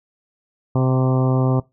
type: harmonic tone with a mistuned harmonic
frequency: 129.8 Hz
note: C3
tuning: 13 cents flat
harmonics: 1 / 2 / 3 / 4 / 5 / 6 / 7 / 8 / 9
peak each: -16 / -22 / -26 / -28 / -30 / -32 / -33 / -34 / -35 dBFS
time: 0.75-1.6 s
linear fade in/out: 5 ms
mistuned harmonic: 6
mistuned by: -16 cents
effects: noise-tail reverb RT60 0.2 s tail -20 dB re dry